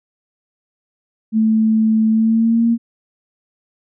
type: tone with pitch glide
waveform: sine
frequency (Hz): 220 to 232.1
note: A3 to A#3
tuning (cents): 0 to -7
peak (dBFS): -11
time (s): 1.32-2.78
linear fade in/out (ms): 50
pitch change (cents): +93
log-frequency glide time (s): 2.1-2.67
effects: none